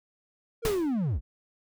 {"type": "linear sweep", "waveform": "triangle", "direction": "down", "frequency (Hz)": [476.2, 41.25], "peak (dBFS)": -23, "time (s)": [0.62, 1.21], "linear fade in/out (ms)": 50}
{"type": "noise with exponential decay", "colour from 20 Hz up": "pink", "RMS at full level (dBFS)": -28, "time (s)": [0.65, 0.94], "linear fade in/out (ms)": 1, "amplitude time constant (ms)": 62}
{"effects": []}